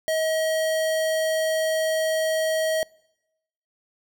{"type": "tone", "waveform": "square", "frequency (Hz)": 636, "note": "D#5", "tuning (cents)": 38, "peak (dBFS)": -22, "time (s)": [0.08, 2.83], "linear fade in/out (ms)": 0, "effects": ["noise-tail reverb RT60 0.9 s tail -25 dB re dry"]}